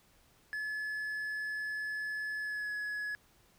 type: tone with pitch glide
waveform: triangle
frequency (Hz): 1715 to 1690.4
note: A6 to G#6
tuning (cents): -45 to +30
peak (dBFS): -33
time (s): 0.53-3.15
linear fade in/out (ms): 0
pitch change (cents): -25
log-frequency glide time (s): 2.38-2.71
effects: pink hiss -66 dBFS RMS until 3.58 s